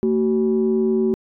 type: tone pair together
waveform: sine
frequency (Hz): 224.9 / 377.9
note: A3 / F#4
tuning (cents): +38 / +37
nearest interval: major sixth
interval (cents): 899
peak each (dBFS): -18 / -17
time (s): 0.03-1.14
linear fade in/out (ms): 0
effects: tanh soft clip ceiling -10 dBFS